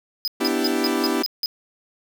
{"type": "tone bursts", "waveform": "square", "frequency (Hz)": 5000, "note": "D#8", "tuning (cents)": 8, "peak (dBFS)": -21, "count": 7, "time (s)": [0.25, 1.459], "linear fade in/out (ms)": 0, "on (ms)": 27, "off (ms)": 170}
{"type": "chord", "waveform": "40% pulse", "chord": "E minor seventh", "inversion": "second", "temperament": "equal", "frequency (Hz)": [246.9, 293.7, 329.6, 392], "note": ["B3", "D4", "E4", "G4"], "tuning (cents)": [0, 0, 0, 0], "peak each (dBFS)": -25, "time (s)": [0.4, 1.23], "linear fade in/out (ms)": 10}
{"effects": []}